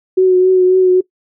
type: tone with vibrato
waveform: sine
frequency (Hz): 370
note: F#4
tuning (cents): 0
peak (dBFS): -6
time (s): 0.17-1.01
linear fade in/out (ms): 10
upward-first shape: triangle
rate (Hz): 3.7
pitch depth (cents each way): 27
effects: noise-tail reverb RT60 0.1 s tail -20 dB re dry